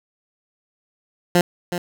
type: tone with echo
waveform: 15% pulse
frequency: 175.8 Hz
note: F3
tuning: 12 cents sharp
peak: -6 dBFS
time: 1.35-1.41 s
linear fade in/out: 2 ms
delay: 370 ms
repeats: 1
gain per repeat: -10 dB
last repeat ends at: 1.78 s
effects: none